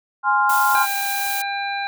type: chord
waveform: sine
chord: F minor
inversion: first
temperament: equal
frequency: 830.6 / 1046.5 / 1396.9 Hz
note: Ab5 / C6 / F6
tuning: 0 / 0 / 0 cents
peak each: -19 dBFS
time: 0.23-0.87 s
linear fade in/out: 50 ms
type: noise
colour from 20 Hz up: blue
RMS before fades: -27 dBFS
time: 0.49-1.42 s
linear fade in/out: 5 ms
type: harmonic tone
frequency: 798 Hz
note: G5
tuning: 31 cents sharp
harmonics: 1 / 2 / 3 / 5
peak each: -25 / -28 / -30 / -32 dBFS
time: 0.75-1.87 s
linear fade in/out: 0 ms
effects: none